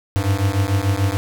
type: beating tone pair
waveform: square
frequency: 95.2 / 102 Hz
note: F#2 / G#2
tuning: +50 / -31 cents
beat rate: 6.8 Hz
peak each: -20 dBFS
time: 0.16-1.17 s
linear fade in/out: 0 ms
effects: none